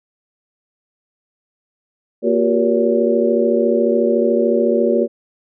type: tone cluster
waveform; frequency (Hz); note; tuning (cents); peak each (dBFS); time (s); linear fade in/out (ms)
sine; 233.1 / 356.6 / 390.5 / 474.1 / 567; A#3 / F4 / G4 / A#4 / C#5; 0 / +36 / -7 / +29 / +39; -19; 2.22-5.08; 50
effects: none